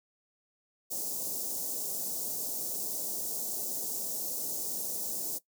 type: band-stop noise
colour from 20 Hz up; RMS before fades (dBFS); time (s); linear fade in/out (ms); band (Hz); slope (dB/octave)
white; -35; 0.9-5.39; 20; 670 to 5700; 24
effects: noise-tail reverb RT60 0.1 s tail -17 dB re dry + high-pass 200 Hz 12 dB/octave